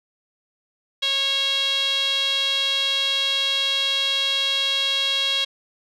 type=tone with band-pass filter; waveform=sawtooth; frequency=548 Hz; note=C#5; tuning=20 cents flat; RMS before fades=-22 dBFS; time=1.02-5.45 s; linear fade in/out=10 ms; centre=3500 Hz; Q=8.8; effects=none